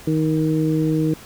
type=harmonic tone; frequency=156.9 Hz; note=D#3; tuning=15 cents sharp; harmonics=1 / 2 / 3; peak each=-20 / -19 / -26 dBFS; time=0.07-1.14 s; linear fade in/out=5 ms; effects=pink hiss -42 dBFS RMS until 1.25 s